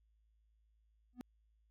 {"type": "tone with exponential growth", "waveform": "triangle", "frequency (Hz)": 246.9, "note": "B3", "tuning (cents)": 0, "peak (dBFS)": -36, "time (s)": [1.13, 1.21], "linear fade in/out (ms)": 0, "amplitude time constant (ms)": 16, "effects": ["added 54 Hz sine -70 dBFS peak until 1.7 s", "AAC 48 kbps"]}